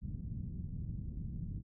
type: low-pass noise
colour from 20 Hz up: white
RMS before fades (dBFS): -41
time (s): 0.01-1.63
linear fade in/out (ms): 50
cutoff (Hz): 170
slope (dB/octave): 24
effects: none